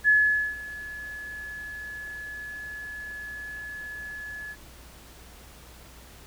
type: tone with ADSR envelope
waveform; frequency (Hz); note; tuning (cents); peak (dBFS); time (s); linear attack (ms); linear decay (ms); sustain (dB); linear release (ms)
sine; 1706; G#6; +46; -15; 0.04-4.56; 42; 470; -20; 48
effects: added 60 Hz sine -50 dBFS peak until 6.26 s + pink hiss -50 dBFS RMS until 6.26 s